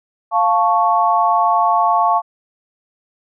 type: chord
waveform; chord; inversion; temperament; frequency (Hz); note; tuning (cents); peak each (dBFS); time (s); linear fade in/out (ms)
sine; F augmented; none; equal; 698.5 / 880 / 1108.7; F5 / A5 / C#6; 0 / 0 / 0; -16; 0.31-2.22; 50
effects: none